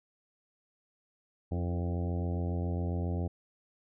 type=harmonic tone with a mistuned harmonic; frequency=87.31 Hz; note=F2; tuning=in tune; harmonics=1 / 2 / 3 / 4 / 5 / 6 / 7 / 8 / 9; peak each=-31 / -37 / -41 / -43 / -45 / -47 / -48 / -49 / -50 dBFS; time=1.51-3.28 s; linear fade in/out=10 ms; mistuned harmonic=4; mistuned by=-32 cents; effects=none